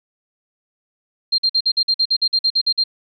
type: tone bursts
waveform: sine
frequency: 4186 Hz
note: C8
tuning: in tune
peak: -13 dBFS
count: 14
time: 1.32-2.839 s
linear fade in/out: 10 ms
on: 63 ms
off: 49 ms
effects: none